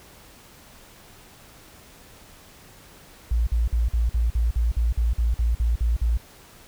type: tone bursts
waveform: sine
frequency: 57.7 Hz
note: A#1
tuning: 17 cents flat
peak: -18 dBFS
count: 14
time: 3.31-6.174 s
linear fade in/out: 5 ms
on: 160 ms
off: 48 ms
effects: pink hiss -49 dBFS RMS until 6.67 s